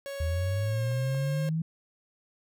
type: tone with pitch glide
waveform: 45% pulse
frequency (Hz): 555 to 537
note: C#5 to C5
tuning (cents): +2 to +45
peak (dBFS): -35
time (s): 0.06-1.49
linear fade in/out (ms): 0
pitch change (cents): -57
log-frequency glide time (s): 0.62-0.84
type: linear sweep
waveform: sine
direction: up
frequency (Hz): 77 to 164.7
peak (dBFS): -26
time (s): 0.2-1.62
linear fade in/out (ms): 5
type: clicks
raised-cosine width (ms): 1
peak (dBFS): -44 / -38 / -34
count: 3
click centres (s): 0.869 / 0.915 / 1.147
effects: none